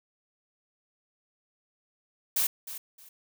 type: noise with echo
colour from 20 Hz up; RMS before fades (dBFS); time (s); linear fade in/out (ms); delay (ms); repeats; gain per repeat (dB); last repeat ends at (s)
blue; -26; 2.36-2.47; 5; 310; 2; -13; 3.09
effects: none